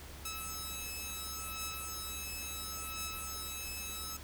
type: beating tone pair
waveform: 5% pulse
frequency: 1300 / 1300.72 Hz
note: E6 / E6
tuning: -24 / -24 cents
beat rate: 0.72 Hz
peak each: -30 / -32 dBFS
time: 0.25-4.17 s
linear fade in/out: 5 ms
effects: added 71 Hz sine -49 dBFS peak until 4.23 s + pink hiss -51 dBFS RMS until 4.23 s